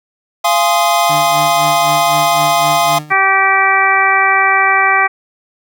square chord, F minor seventh, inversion none, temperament equal with one note detuned, 688.8 / 830.6 / 1046.5 / 1244.5 Hz, F5 / Ab5 / C6 / Eb6, -24 / 0 / 0 / 0 cents, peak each -14 / -17 / -17 / -19 dBFS, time 0.44-2.99 s, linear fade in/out 10 ms
30% pulse tone with tremolo, 150.9 Hz, D3, 47 cents sharp, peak -18 dBFS, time 1.09-3.13 s, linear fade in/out 10 ms, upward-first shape sine, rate 3.9 Hz, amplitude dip 80%
harmonic tone, 387.2 Hz, G4, 21 cents flat, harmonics 1 / 2 / 3 / 4 / 5 / 6, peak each -24 / -15 / -14 / -17 / -14 / -15 dBFS, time 3.1-5.08 s, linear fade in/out 20 ms
effects none

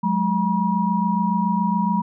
sine tone cluster, 183 / 210.1 / 961 Hz, F#3 / G#3 / B5, -19 / +20 / -48 cents, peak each -22 dBFS, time 0.03-2.02 s, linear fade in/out 10 ms, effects none

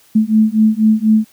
sine beating tone pair, 215.6 / 219.7 Hz, A3 / A3, -35 / -2 cents, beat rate 4.1 Hz, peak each -12 dBFS, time 0.15-1.25 s, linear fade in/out 10 ms, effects white hiss -50 dBFS RMS until 1.32 s

